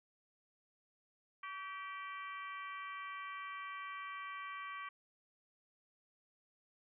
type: harmonic tone with a mistuned harmonic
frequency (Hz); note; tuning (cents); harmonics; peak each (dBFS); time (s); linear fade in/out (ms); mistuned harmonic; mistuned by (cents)
388.9; G4; -14; 3 / 4 / 5 / 6 / 7 / 8; -45 / -53 / -51 / -51 / -61 / -59; 1.43-4.89; 5; 3; -36
effects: none